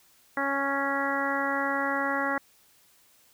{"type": "harmonic tone", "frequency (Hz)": 277.2, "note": "C#4", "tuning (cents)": 0, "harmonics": [1, 2, 3, 4, 5, 6, 7], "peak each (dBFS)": [-33, -33, -33, -33, -33, -33, -33], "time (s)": [0.37, 2.38], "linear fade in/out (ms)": 2, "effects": ["white hiss -61 dBFS RMS until 3.33 s"]}